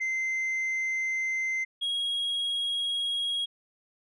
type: tone pair in turn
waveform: sine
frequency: 2075 / 3294 Hz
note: C7 / G#7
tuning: -15 / -15 cents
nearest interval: minor sixth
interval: 800 cents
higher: second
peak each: -24 dBFS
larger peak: neither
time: 0-1.65 / 1.81-3.46 s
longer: neither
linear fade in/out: 20 ms
effects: tanh soft clip ceiling -26 dBFS